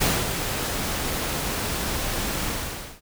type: noise with ADSR envelope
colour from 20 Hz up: pink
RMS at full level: -20 dBFS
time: 0-3.01 s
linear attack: 19 ms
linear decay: 230 ms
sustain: -7 dB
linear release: 530 ms
effects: none